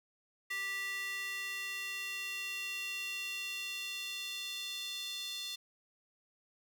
square tone with high-pass filter sweep, 392 Hz, G4, in tune, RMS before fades -40 dBFS, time 0.5-5.56 s, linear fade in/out 10 ms, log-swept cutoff 2000 to 3700 Hz, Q 3.7, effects none

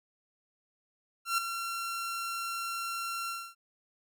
sawtooth tone with ADSR envelope, 1365 Hz, F6, 40 cents flat, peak -21 dBFS, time 1.25-3.55 s, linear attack 130 ms, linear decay 4 ms, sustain -9 dB, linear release 260 ms, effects none

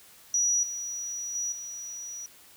sine tone with level steps, 5830 Hz, F#8, 26 cents flat, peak -22 / -32 / -28 / -36 dBFS, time 0.34-2.26 s, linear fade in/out 2 ms, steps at 0.63 / 1.35 / 1.52 s, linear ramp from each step 2 ms, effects white hiss -54 dBFS RMS until 2.56 s

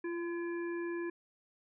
harmonic tone with a mistuned harmonic, 340 Hz, F4, 46 cents flat, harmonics 1 / 3 / 5 / 7, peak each -35 / -49 / -46 / -54 dBFS, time 0.04-1.1 s, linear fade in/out 5 ms, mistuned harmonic 1, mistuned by +17 cents, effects none

